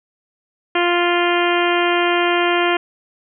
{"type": "harmonic tone", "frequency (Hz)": 349.2, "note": "F4", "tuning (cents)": 0, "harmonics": [1, 2, 3, 4, 5, 6, 7, 8, 9], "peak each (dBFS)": [-18, -21, -23, -24, -25, -26, -26, -27, -28], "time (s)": [0.75, 2.77], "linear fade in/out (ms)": 5, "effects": []}